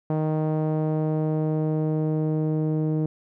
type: tone with low-pass filter sweep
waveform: sawtooth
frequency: 155.5 Hz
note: D#3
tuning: 1 cent flat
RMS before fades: -24 dBFS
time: 0.1-3.06 s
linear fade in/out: 2 ms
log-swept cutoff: 720 to 400 Hz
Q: 1.4
effects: none